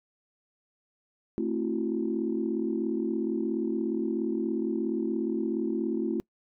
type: chord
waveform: sine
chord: F# half-diminished seventh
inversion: first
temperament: just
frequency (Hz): 222 / 266.4 / 333 / 370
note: A3 / C4 / E4 / F#4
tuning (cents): +16 / +31 / +18 / 0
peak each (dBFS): -31 / -33 / -30 / -33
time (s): 1.38-6.2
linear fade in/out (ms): 0
effects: noise-tail reverb RT60 0.1 s tail -24 dB re dry + tanh soft clip ceiling -16 dBFS